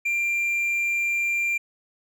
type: tone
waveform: triangle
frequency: 2378 Hz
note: D7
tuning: 21 cents sharp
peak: -20 dBFS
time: 0.05-1.58 s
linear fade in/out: 10 ms
effects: none